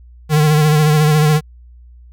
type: tone with vibrato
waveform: square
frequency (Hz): 152.3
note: D#3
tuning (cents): -37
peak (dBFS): -10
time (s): 0.29-1.41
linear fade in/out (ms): 50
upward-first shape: sine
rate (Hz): 14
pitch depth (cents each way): 41
effects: added 60 Hz sine -38 dBFS peak until 2.12 s